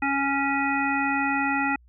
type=harmonic tone; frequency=277.2 Hz; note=C#4; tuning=in tune; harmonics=1 / 3 / 5 / 7 / 9; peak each=-27 / -27 / -29 / -29 / -30 dBFS; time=0.02-1.76 s; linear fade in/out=5 ms; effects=added 60 Hz sine -52 dBFS peak until 1.88 s